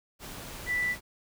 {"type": "tone in noise", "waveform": "sine", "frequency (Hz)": 1975.5, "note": "B6", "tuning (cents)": 0, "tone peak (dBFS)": -26, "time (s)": [0.66, 0.96], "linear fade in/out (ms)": 50, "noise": "pink", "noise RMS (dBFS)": -42, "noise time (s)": [0.19, 1.01], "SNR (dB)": 13, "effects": []}